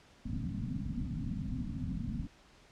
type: low-pass noise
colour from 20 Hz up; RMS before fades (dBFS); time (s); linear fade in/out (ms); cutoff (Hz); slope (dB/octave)
white; -37; 0.25-2.27; 5; 270; 96
effects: pink hiss -61 dBFS RMS until 2.71 s + low-pass 6000 Hz 12 dB/octave